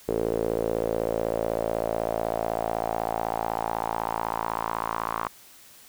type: tone with band-pass filter sweep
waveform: sawtooth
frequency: 56 Hz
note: A1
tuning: 31 cents sharp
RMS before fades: -28 dBFS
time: 0.08-5.28 s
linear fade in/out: 0 ms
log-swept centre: 440 to 1100 Hz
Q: 4.2
effects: white hiss -51 dBFS RMS until 5.88 s